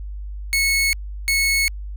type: tone pair in turn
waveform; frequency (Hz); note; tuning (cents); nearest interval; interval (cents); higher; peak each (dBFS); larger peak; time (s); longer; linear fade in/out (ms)
sawtooth; 2196 / 2196; C#7 / C#7; -17 / -17; unison; 0; neither; -13; neither; 0.53-0.93 / 1.28-1.68; neither; 0
effects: added 50 Hz sine -28 dBFS peak until 1.96 s